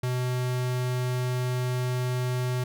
square tone, 125.6 Hz, B2, 30 cents sharp, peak -26 dBFS, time 0.03-2.64 s, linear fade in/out 5 ms, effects none

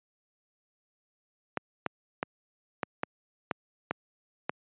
clicks, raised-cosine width 0.5 ms, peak -13 dBFS, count 8, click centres 1.573 / 1.863 / 2.229 / 2.832 / 3.034 / 3.512 / 3.91 / 4.495 s, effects high-pass 150 Hz 12 dB/octave + resampled to 8000 Hz

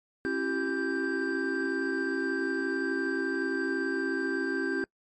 triangle tone cluster, 270.9 / 336.2 / 387.9 / 1574 Hz, C#4 / E4 / G4 / G6, -40 / +34 / -18 / +7 cents, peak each -31 dBFS, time 0.25-4.84 s, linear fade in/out 0 ms, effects noise-tail reverb RT60 0.1 s tail -25 dB re dry + MP3 32 kbps

